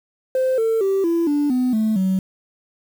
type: tone with pitch steps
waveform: sine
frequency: 519 / 449.2 / 388.8 / 336.5 / 291.3 / 252.1 / 218.2 / 188.87 Hz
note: C5 / A4 / G4 / E4 / D4 / B3 / A3 / F#3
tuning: -14 / +36 / -14 / +36 / -14 / +36 / -14 / +36 cents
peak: -14 dBFS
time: 0.35-2.19 s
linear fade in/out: 2 ms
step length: 230 ms
effects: tanh soft clip ceiling -14 dBFS + 7-bit